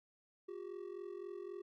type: ring-modulated tone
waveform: triangle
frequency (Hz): 380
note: F#4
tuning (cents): +46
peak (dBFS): -39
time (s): 0.48-1.62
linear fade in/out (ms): 10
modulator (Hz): 21.9
effects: none